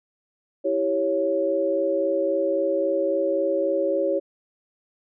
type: chord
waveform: sine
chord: C# diminished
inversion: first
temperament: equal with one note detuned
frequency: 328.3 / 392 / 554.4 Hz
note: E4 / G4 / C#5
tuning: -7 / 0 / 0 cents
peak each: -27 / -26 / -22 dBFS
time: 0.64-4.2 s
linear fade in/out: 20 ms
effects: none